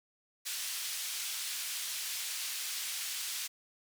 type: band-pass noise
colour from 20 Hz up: pink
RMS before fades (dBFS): -38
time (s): 0.45-3.48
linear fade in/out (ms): 20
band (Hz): 3000 to 15000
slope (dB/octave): 12
effects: none